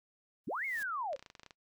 white noise with exponential growth, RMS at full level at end -47 dBFS, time 0.44-0.83 s, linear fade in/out 1 ms, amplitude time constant 84 ms
sine linear two-way sweep, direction up then down, 110 to 2217 to 506 Hz, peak -34 dBFS, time 0.47-1.16 s, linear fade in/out 10 ms, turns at 0.65 s
clicks, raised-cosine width 0.2 ms, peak -33 dBFS, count 11, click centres 1.131 / 1.163 / 1.194 / 1.226 / 1.262 / 1.301 / 1.352 / 1.396 / 1.433 / 1.463 / 1.508 s
effects noise-tail reverb RT60 0.1 s tail -21 dB re dry

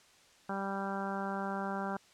harmonic tone, 196 Hz, G3, in tune, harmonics 1 / 2 / 3 / 4 / 5 / 6 / 7 / 8, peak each -38 / -43 / -43 / -40 / -43 / -47 / -43 / -46 dBFS, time 0.49-1.97 s, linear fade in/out 5 ms, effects white hiss -62 dBFS RMS until 2.13 s + low-pass 7000 Hz 12 dB/octave

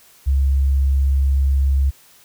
sine tone, 68.2 Hz, C#2, 28 cents flat, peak -13 dBFS, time 0.26-1.91 s, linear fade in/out 20 ms, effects white hiss -50 dBFS RMS until 2.24 s

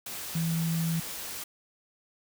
sine tone in noise, 164.6 Hz, E3, 2 cents flat, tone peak -26 dBFS, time 0.35-1 s, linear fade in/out 5 ms, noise white, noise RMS -38 dBFS, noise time 0.06-1.44 s, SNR +9 dB, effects none

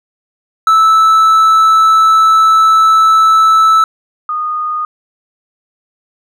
triangle / sine tone pair in turn, 1312 / 1231.7 Hz, E6 / D#6, -9 / -18 cents, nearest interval minor second, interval 109 cents, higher first, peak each -3 / -14 dBFS, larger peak first, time 0.67-3.84 / 4.29-4.85 s, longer first, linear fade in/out 2 ms, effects none

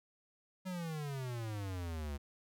square exponential sweep, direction down, 189.5 to 69.3 Hz, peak -39 dBFS, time 0.65-2.18 s, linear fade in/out 20 ms, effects none

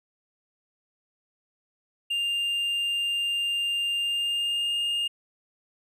triangle tone with pitch glide, 2800 to 2826 Hz, F7 to F7, +4 to +20 cents, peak -23 dBFS, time 2.1-5.08 s, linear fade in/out 10 ms, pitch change +16 cents, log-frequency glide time 3.99-4.76 s, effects none

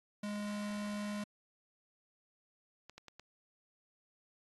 square tone, 207 Hz, G#3, 5 cents flat, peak -38 dBFS, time 0.23-1.24 s, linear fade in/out 5 ms
clicks, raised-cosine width 0.2 ms, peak -33 dBFS, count 4, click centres 2.896 / 2.98 / 3.083 / 3.196 s
effects AAC 32 kbps

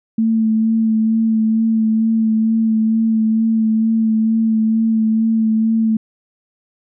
sine tone with vibrato, 222.1 Hz, A3, 16 cents sharp, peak -12 dBFS, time 0.18-5.97 s, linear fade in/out 5 ms, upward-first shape sine, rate 2.2 Hz, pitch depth 20 cents each way, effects none

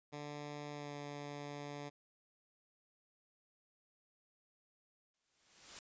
10% pulse tone with pitch glide, 146.83 to 144.81 Hz, D3 to D3, 0 to -24 cents, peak -36 dBFS, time 0.12-1.9 s, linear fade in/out 20 ms, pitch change -24 cents, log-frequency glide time 0.72-0.93 s
white noise with exponential growth, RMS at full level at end -48 dBFS, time 5.14-5.79 s, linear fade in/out 1 ms, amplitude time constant 140 ms
effects resampled to 16000 Hz

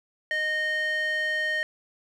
square tone with band-pass filter, 617 Hz, D#5, 15 cents flat, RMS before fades -27 dBFS, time 0.31-1.63 s, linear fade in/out 0 ms, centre 2100 Hz, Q 4.3, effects none

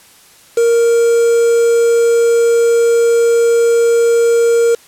triangle tone with quantisation, 466.2 Hz, A#4, in tune, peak -6 dBFS, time 0.57-4.75 s, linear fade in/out 5 ms, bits 4, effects white hiss -44 dBFS RMS until 4.87 s + low-pass 12000 Hz 12 dB/octave

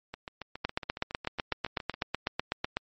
two click trains, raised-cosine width 0.3 ms, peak -22 / -12 dBFS, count 14 / 18, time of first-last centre 0.14-1.941 / 0.65-2.77 s, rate 7.22 / 8.02 Hz, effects MP3 32 kbps

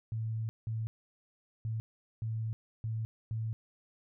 sine tone bursts at uneven times, 111.5 Hz, A2, 23 cents sharp, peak -32 dBFS, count 6, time 0.12-0.49 / 0.67-0.87 / 1.65-1.8 / 2.22-2.53 / 2.84-3.05 / 3.31-3.53 s, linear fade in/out 0 ms, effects none

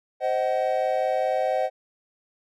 triangle chord, C diminished, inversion none, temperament just, 523.3 / 627.9 / 753.5 Hz, C5 / Eb5 / Gb5, 0 / +16 / +31 cents, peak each -24 dBFS, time 0.2-1.7 s, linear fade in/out 50 ms, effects none

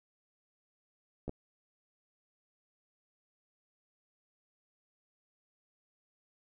clicks, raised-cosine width 2 ms, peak -25 dBFS, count 2, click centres 1.28 / 1.294 s, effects none

